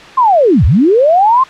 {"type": "linear two-way sweep", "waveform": "sine", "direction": "down then up", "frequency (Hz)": [1078, 58.27, 1078], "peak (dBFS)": -5, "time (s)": [0.17, 1.44], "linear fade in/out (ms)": 10, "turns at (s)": 0.65, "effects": ["white hiss -33 dBFS RMS until 1.49 s", "low-pass 3000 Hz 12 dB/octave"]}